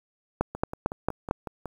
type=two click trains; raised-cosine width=1 ms; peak=-20 / -9 dBFS; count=7 / 5; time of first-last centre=0.55-1.657 / 0.41-1.311 s; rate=5.42 / 4.44 Hz; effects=8-bit